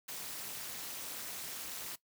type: noise with amplitude modulation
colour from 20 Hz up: white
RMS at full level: -39 dBFS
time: 0.08-1.96 s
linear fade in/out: 10 ms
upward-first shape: sine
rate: 249 Hz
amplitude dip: 95%
effects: noise-tail reverb RT60 0.1 s tail -18 dB re dry + high-pass 80 Hz 12 dB/octave